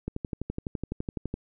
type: click train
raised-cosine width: 3 ms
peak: -18 dBFS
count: 16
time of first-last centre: 0.08-1.341 s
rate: 11.9 Hz
effects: none